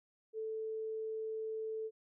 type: tone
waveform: sine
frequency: 440 Hz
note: A4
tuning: in tune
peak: -37 dBFS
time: 0.33-1.91 s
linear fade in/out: 50 ms
effects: none